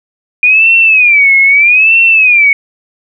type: tone with vibrato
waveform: sine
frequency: 2425 Hz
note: D#7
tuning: 45 cents flat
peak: -3 dBFS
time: 0.43-2.53 s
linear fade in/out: 2 ms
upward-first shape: sine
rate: 0.79 Hz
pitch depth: 190 cents each way
effects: none